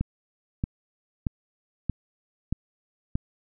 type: click train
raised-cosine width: 5 ms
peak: -13 dBFS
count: 6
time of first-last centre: 0.01-3.155 s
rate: 1.59 Hz
effects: none